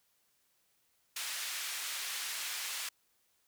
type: band-pass noise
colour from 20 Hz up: pink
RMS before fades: -39 dBFS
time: 1.16-2.89 s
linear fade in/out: 5 ms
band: 1900 to 14000 Hz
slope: 12 dB/octave
effects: white hiss -74 dBFS RMS until 3.47 s